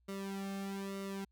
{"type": "tone with flanger", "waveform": "sawtooth", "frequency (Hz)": 196, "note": "G3", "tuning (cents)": 0, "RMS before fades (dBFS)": -41, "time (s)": [0.08, 1.25], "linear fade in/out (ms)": 10, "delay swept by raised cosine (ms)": [1.2, 2.08], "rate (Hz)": 1.1, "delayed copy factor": -0.9, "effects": ["added 60 Hz sine -69 dBFS peak until 1.31 s"]}